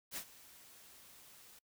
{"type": "noise with ADSR envelope", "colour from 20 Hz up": "white", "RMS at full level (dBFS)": -41, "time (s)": [0.11, 1.59], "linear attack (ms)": 53, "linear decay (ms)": 76, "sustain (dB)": -18, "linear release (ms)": 4, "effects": ["noise-tail reverb RT60 0.1 s tail -26 dB re dry"]}